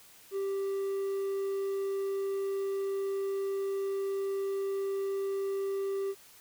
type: tone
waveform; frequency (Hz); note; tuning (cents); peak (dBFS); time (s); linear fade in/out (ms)
triangle; 392; G4; 0; -28; 0.31-6.15; 50
effects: white hiss -56 dBFS RMS until 6.4 s